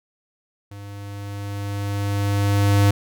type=tone with level ramp; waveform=square; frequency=100.9 Hz; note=G#2; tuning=49 cents flat; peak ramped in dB=-36 to -13 dBFS; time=0.71-2.91 s; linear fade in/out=5 ms; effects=none